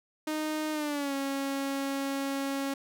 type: tone with pitch glide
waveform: sawtooth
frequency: 308.6 to 274.9 Hz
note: D#4 to C#4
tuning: -14 to -14 cents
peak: -26 dBFS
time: 0.27-2.74 s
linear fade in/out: 5 ms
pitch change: -200 cents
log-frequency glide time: 0.72-1.14 s
effects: none